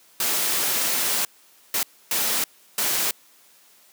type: noise bursts at uneven times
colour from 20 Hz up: white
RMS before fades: -23 dBFS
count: 4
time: 0.2-1.25 / 1.74-1.83 / 2.11-2.44 / 2.78-3.11 s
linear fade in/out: 2 ms
effects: white hiss -55 dBFS RMS until 3.92 s + high-pass 200 Hz 12 dB/octave